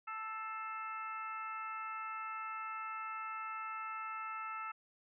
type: harmonic tone with a mistuned harmonic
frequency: 440 Hz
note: A4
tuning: in tune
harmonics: 2 / 3 / 4 / 5 / 6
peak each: -49 / -41 / -54 / -52 / -50 dBFS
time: 0.07-4.72 s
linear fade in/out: 10 ms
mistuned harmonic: 5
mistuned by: -58 cents
effects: none